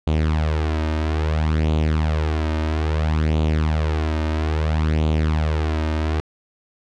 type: tone with flanger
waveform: sawtooth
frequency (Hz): 77.78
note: D#2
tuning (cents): 0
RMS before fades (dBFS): -20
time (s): 0.07-6.2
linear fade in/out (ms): 0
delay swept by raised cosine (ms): 0.28 to 3.28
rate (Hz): 0.6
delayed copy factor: +0.65
effects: low-pass 4000 Hz 12 dB/octave